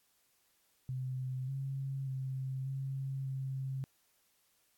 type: tone with pitch steps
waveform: sine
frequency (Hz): 129.3 / 135.7 / 132.2 / 135 / 133.5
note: C3 / C#3 / C3 / C#3 / C3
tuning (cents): -20 / -36 / +18 / -45 / +35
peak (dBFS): -35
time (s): 0.89-3.84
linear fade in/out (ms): 0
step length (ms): 590
effects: white hiss -73 dBFS RMS until 4.77 s + AAC 64 kbps